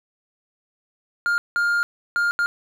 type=tone bursts at uneven times; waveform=triangle; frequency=1408 Hz; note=F6; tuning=14 cents sharp; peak=-16 dBFS; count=4; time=1.26-1.38 / 1.56-1.83 / 2.16-2.31 / 2.39-2.46 s; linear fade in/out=0 ms; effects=none